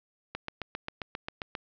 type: click train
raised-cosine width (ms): 0.3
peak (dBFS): -18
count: 10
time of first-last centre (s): 0.35-1.552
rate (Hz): 7.49
effects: low-pass 5000 Hz 12 dB/octave